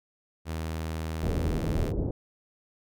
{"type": "tone", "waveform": "sawtooth", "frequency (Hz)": 80.1, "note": "E2", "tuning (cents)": -49, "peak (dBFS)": -27, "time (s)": [0.45, 1.93], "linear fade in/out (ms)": 50}
{"type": "low-pass noise", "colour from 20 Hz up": "pink", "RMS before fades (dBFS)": -29, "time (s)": [1.23, 2.11], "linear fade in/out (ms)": 2, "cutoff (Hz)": 520, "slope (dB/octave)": 24}
{"effects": []}